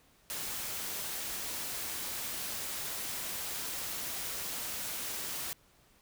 white noise, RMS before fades -38 dBFS, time 0.3-5.53 s, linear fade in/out 0 ms, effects pink hiss -65 dBFS RMS until 6.01 s

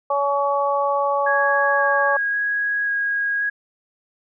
harmonic tone, 282.1 Hz, C#4, 30 cents sharp, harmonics 2 / 3 / 4, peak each -21 / -23 / -22 dBFS, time 0.1-2.17 s, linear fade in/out 5 ms
sine tone with vibrato, 1649 Hz, G#6, 13 cents flat, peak -19 dBFS, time 1.26-3.5 s, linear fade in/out 10 ms, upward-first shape square, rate 0.93 Hz, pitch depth 8 cents each way
effects none

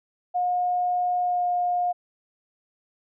sine tone with pitch glide, 718 to 712.2 Hz, F5 to F5, +48 to +34 cents, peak -21 dBFS, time 0.34-1.93 s, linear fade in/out 20 ms, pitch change -14 cents, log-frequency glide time 1.21-1.46 s, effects none

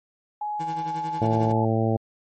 sine tone with pitch glide, 839 to 858.6 Hz, G#5 to A5, +17 to -43 cents, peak -26 dBFS, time 0.41-1.65 s, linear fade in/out 5 ms, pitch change +40 cents, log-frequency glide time 0.7-1.29 s
25% pulse tone with tremolo, 160 Hz, D#3, 49 cents sharp, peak -28 dBFS, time 0.59-1.53 s, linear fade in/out 20 ms, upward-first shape sine, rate 11 Hz, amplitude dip 70%
harmonic tone, 112 Hz, A2, 31 cents sharp, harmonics 1 / 2 / 3 / 4 / 5 / 6 / 7, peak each -23 / -26 / -28 / -29 / -30 / -31 / -31 dBFS, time 1.21-1.97 s, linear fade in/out 10 ms
effects MP3 32 kbps

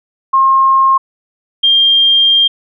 sine tone pair in turn, 1070 / 3199 Hz, C6 / G7, +38 / +34 cents, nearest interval octave + perfect fifth, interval 1896 cents, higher second, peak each -6 dBFS, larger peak neither, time 0.33-0.98 / 1.63-2.48 s, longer second, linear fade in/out 10 ms, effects none

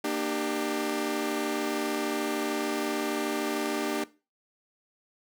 sawtooth chord, G minor, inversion first, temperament equal with one note detuned, 233.1 / 299.7 / 392 Hz, Bb3 / D4 / G4, 0 / +35 / 0 cents, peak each -31 / -26 / -29 dBFS, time 0.04-4.04 s, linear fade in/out 5 ms, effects noise-tail reverb RT60 0.3 s tail -18 dB re dry

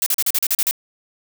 blue noise bursts, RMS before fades -18 dBFS, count 9, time 0.02-0.711 s, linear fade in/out 2 ms, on 43 ms, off 38 ms, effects none

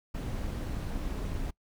brown noise with amplitude modulation, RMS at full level -32 dBFS, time 0.14-1.51 s, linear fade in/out 10 ms, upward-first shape sine, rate 241 Hz, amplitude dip 50%, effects noise-tail reverb RT60 0.1 s tail -23 dB re dry

